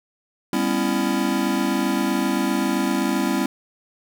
square chord, C# half-diminished seventh, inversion second, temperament just, 199.57 / 249.5 / 277.2 / 332.6 Hz, G3 / B3 / C#4 / E4, +31 / +18 / 0 / +16 cents, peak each -26 dBFS, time 0.53-3.46 s, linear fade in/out 2 ms, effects none

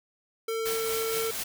square tone, 449.3 Hz, A4, 36 cents sharp, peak -29 dBFS, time 0.48-1.31 s, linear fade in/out 5 ms
white noise with tremolo, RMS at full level -32 dBFS, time 0.65-1.44 s, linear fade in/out 10 ms, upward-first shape triangle, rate 4.3 Hz, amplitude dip 45%
effects none

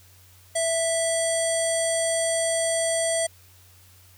square tone with low-pass filter, 659.3 Hz, E5, in tune, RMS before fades -24 dBFS, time 0.55-3.27 s, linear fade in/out 10 ms, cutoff 8800 Hz, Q 9.7, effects added 91 Hz sine -53 dBFS peak until 4.17 s + white hiss -55 dBFS RMS until 4.17 s

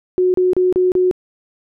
sine tone bursts, 366 Hz, F#4, 19 cents flat, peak -11 dBFS, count 5, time 0.18-1.112 s, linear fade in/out 0 ms, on 160 ms, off 33 ms, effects none

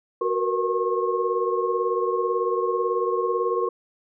sine tone cluster, 370.4 / 464.1 / 482.2 / 1083 Hz, F#4 / A#4 / B4 / C#6, +2 / -8 / -41 / -41 cents, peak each -26 / -25 / -29 / -27 dBFS, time 0.21-3.69 s, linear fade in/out 5 ms, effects none

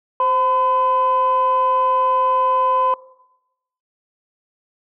sine tone pair together, 521 / 1013 Hz, C5 / B5, -7 / +44 cents, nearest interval octave, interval 1151 cents, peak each -21 / -14 dBFS, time 0.2-2.94 s, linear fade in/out 2 ms, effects noise-tail reverb RT60 0.9 s tail -20 dB re dry + tanh soft clip ceiling -9 dBFS

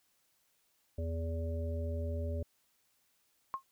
harmonic tone, 82.41 Hz, E2, in tune, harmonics 1 / 3 / 5 / 7, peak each -34 / -45 / -46 / -43 dBFS, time 0.98-2.43 s, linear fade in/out 5 ms
sine tone with exponential decay, 1071 Hz, C6, 40 cents sharp, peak -29 dBFS, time 3.54-3.63 s, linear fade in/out 0 ms, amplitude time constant 18 ms
effects white hiss -74 dBFS RMS until 3.71 s

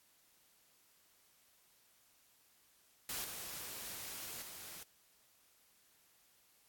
white noise with level steps, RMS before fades -41 / -46 / -50 dBFS, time 3.09-4.83 s, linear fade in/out 2 ms, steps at 3.24 / 4.42 s, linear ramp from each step 5 ms, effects white hiss -70 dBFS RMS until 6.68 s + AAC 64 kbps

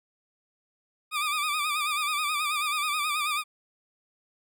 20% pulse tone with vibrato, 1204 Hz, D6, 43 cents sharp, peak -21 dBFS, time 1.11-3.44 s, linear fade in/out 50 ms, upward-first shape sine, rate 9.3 Hz, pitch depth 74 cents each way, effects none

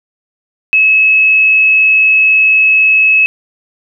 sine tone, 2582 Hz, E7, 37 cents flat, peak -5 dBFS, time 0.73-3.26 s, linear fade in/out 0 ms, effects none

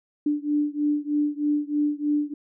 sine beating tone pair, 293.7 / 296.9 Hz, D4 / D4, 0 / +19 cents, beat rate 3.2 Hz, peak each -24 / -25 dBFS, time 0.26-2.34 s, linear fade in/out 5 ms, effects none

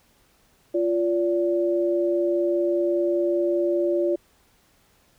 sine tone pair together, 347.3 / 577.7 Hz, F4 / D5, -10 / -29 cents, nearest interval major sixth, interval 881 cents, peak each -21 / -24 dBFS, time 0.74-4.16 s, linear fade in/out 10 ms, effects pink hiss -61 dBFS RMS until 5.18 s

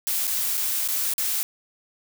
blue noise with dropouts, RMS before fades -25 dBFS, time 0.07-1.43 s, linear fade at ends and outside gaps 0 ms, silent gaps 0.271-0.277 / 0.572-0.576 / 0.877-0.886 / 1.137-1.181 s, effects none

